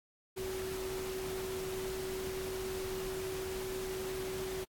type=tone in noise; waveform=sine; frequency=377.3 Hz; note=F#4; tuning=34 cents sharp; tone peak=-37 dBFS; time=0.36-4.65 s; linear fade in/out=20 ms; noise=pink; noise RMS=-44 dBFS; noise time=0.36-4.65 s; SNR=+4 dB; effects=AAC 64 kbps